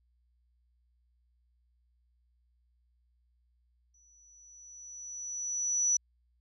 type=tone with exponential growth; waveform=sine; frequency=5920 Hz; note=F#8; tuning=in tune; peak=-23 dBFS; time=3.94-5.97 s; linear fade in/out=5 ms; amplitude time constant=440 ms; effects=added 60 Hz sine -68 dBFS peak until 6.4 s